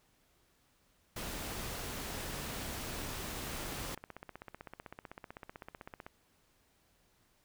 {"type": "noise", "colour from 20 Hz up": "pink", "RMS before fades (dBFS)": -41, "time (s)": [1.16, 3.95], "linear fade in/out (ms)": 5}
{"type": "click train", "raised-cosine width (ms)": 0.5, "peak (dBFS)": -30, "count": 42, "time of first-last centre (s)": [3.47, 6.065], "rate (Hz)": 15.8}
{"effects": ["pink hiss -71 dBFS RMS until 7.44 s"]}